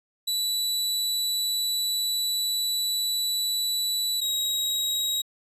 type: tone pair in turn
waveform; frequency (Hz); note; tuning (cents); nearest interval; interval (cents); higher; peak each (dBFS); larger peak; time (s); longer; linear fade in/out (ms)
sawtooth; 3951 / 3819; B7 / A#7; 0 / +41; minor second; 59; first; -21; neither; 0.27-4.21 / 4.21-5.22; first; 10
effects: resampled to 32000 Hz